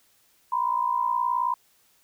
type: tone pair together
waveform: sine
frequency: 962 / 1021 Hz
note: B5 / C6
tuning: -46 / -43 cents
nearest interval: minor second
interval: 103 cents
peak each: -25 dBFS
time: 0.52-1.54 s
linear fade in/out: 5 ms
effects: white hiss -63 dBFS RMS until 2.03 s